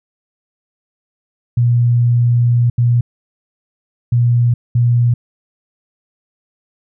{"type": "tone bursts at uneven times", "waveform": "sine", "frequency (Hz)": 120.1, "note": "B2", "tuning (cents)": -48, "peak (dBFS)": -9, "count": 4, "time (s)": [[1.57, 2.7], [2.78, 3.01], [4.12, 4.54], [4.75, 5.14]], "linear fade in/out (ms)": 5, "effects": []}